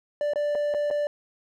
triangle tone with dropouts, 587.3 Hz, D5, in tune, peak -21 dBFS, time 0.21-1.07 s, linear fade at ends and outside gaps 1 ms, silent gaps 0.335-0.358 / 0.551-0.554 / 0.74-0.746 / 0.903-0.91 s, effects none

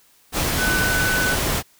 sine tone in noise, 1500 Hz, F#6, 23 cents sharp, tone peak -20 dBFS, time 0.57-1.37 s, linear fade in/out 50 ms, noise pink, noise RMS -22 dBFS, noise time 0.32-1.63 s, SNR -1 dB, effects white hiss -56 dBFS RMS until 1.79 s

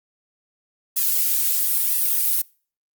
violet noise with flanger, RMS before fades -20 dBFS, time 0.96-2.42 s, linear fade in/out 10 ms, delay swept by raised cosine 1.3 to 4.2 ms, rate 1 Hz, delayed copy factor -0.9, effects noise-tail reverb RT60 0.4 s tail -24 dB re dry + Opus 48 kbps

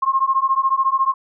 sine beating tone pair, 1064 / 1078 Hz, C6 / C#6, +29 / -49 cents, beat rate 14 Hz, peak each -18 dBFS, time 0.02-1.14 s, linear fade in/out 10 ms, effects none

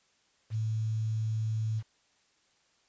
sine tone with quantisation, 110 Hz, A2, in tune, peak -28 dBFS, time 0.5-1.83 s, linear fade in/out 50 ms, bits 9, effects white hiss -69 dBFS RMS until 2.88 s + resampled to 16000 Hz

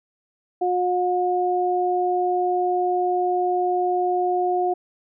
sine tone pair together, 360 / 720 Hz, F#4 / F#5, -47 / -47 cents, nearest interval octave, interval 1200 cents, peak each -22 / -21 dBFS, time 0.61-4.74 s, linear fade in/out 10 ms, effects none

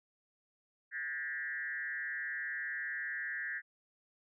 sine tone with frequency modulation, 1760 Hz, A6, in tune, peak -36 dBFS, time 0.91-3.62 s, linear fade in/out 50 ms, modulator 145 Hz, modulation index 1.3, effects none

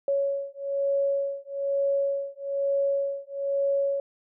sine beating tone pair, 556 / 557.1 Hz, C#5 / C#5, +5 / +9 cents, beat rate 1.1 Hz, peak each -27 dBFS, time 0.08-4 s, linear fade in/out 2 ms, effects none

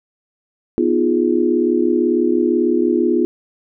sine chord, F half-diminished seventh, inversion second, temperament equal, 246.9 / 311.1 / 349.2 / 415.3 Hz, Cb4 / Eb4 / F4 / Ab4, 0 / 0 / 0 / 0 cents, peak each -19 / -20 / -16 / -21 dBFS, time 0.78-3.25 s, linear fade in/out 0 ms, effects none

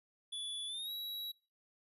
square tone with pitch glide, 3440 to 3884 Hz, A7 to B7, -40 to -30 cents, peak -40 dBFS, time 0.32-1.32 s, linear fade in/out 10 ms, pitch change +210 cents, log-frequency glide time 0.67-0.92 s, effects noise-tail reverb RT60 0.4 s tail -24 dB re dry + resampled to 32000 Hz

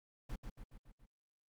brown noise with echo, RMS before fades -42 dBFS, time 0.29-0.36 s, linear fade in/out 10 ms, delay 140 ms, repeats 5, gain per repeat -4 dB, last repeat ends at 1.06 s, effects Opus 48 kbps

